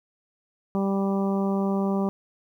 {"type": "harmonic tone", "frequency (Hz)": 196, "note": "G3", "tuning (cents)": 0, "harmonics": [1, 2, 3, 4, 5, 6], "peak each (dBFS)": [-23, -29, -33, -35, -37, -39], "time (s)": [0.75, 2.09], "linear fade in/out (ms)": 0, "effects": ["10-bit"]}